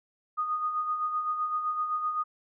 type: tone with tremolo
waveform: sine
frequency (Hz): 1236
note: D#6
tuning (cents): -12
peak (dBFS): -25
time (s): 0.37-2.24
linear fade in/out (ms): 20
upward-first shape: sine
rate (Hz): 7.8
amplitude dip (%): 50
effects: none